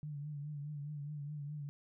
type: tone with vibrato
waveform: sine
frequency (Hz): 146.83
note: D3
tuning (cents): 0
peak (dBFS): -40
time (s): 0.03-1.69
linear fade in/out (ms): 0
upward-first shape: triangle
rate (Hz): 4.8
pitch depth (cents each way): 66
effects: none